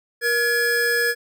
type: tone pair together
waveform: square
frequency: 473.5 / 1692.7 Hz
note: A#4 / G#6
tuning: +27 / +33 cents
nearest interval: octave + minor seventh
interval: 2206 cents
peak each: -24 / -20 dBFS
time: 0.21-1.15 s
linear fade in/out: 50 ms
effects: none